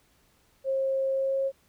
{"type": "tone with pitch glide", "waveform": "sine", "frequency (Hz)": [536, 541], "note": ["C5", "C#5"], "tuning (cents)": [42, -42], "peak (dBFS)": -24, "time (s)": [0.64, 1.52], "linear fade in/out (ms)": 50, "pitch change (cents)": 16, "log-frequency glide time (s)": [1.12, 1.39], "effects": ["pink hiss -65 dBFS RMS until 1.68 s"]}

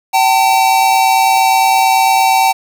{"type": "tone pair together", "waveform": "square", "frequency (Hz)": [770, 898.8], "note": ["G5", "A5"], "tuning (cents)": [-31, 37], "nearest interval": "minor third", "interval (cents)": 268, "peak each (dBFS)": [-11, -13], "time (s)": [0.13, 2.53], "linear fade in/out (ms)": 20, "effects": ["7-bit"]}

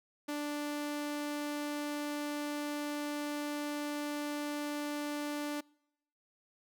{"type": "tone", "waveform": "sawtooth", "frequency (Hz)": 293.7, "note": "D4", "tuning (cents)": 0, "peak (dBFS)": -31, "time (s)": [0.28, 5.61], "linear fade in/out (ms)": 10, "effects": ["noise-tail reverb RT60 0.8 s tail -26 dB re dry"]}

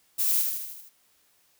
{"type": "noise with echo", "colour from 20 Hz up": "violet", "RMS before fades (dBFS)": -25, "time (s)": [0.18, 0.43], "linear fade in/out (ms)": 20, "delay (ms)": 78, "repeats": 6, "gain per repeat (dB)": -4, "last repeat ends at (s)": 0.898, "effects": ["white hiss -65 dBFS RMS until 1.59 s"]}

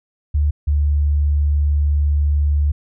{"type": "tone pair in turn", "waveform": "sine", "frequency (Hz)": [73.7, 73.11], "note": ["D2", "D2"], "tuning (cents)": [7, -7], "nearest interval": "unison", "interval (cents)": 14, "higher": "first", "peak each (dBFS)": -13, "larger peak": "neither", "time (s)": [[0.34, 0.51], [0.67, 2.72]], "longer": "second", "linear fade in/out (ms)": 10, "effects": []}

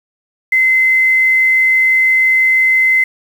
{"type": "tone with quantisation", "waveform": "sine", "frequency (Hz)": 2057, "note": "C7", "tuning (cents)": -30, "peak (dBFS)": -8, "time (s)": [0.52, 3.04], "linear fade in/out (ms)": 5, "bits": 6, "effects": []}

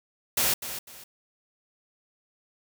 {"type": "noise with echo", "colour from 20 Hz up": "white", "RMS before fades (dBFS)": -24, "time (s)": [0.37, 0.54], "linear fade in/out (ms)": 5, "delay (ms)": 250, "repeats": 2, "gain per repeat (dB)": -11, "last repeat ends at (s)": 1.04, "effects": []}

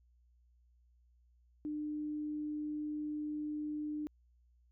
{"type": "tone", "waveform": "sine", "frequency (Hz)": 300.5, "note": "D4", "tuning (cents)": 40, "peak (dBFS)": -36, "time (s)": [1.65, 4.07], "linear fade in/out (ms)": 0, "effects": ["added 60 Hz sine -65 dBFS peak until 4.71 s"]}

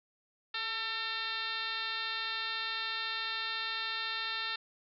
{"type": "tone with frequency modulation", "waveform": "sine", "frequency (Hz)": 2717, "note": "F7", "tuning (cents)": -48, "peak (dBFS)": -33, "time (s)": [0.54, 4.56], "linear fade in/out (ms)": 5, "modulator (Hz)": 458, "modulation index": 3.4, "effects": []}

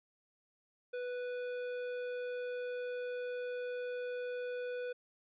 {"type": "tone with hard clipping", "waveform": "sine", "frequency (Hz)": 493.9, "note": "B4", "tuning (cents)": 0, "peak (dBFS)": -39, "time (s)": [0.93, 4.93], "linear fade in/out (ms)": 10, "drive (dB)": 11, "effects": ["resampled to 11025 Hz"]}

